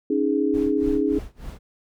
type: chord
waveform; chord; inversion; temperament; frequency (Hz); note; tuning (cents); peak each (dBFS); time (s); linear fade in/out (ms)
sine; C# suspended second; none; just; 277.2 / 311.8 / 415.8; C#4 / D#4 / G#4; 0 / +4 / +2; -23; 0.1-1.19; 5
type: noise with tremolo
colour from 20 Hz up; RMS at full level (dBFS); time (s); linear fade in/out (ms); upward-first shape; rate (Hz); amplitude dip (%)
brown; -33; 0.53-1.59; 20; sine; 3.4; 95
effects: none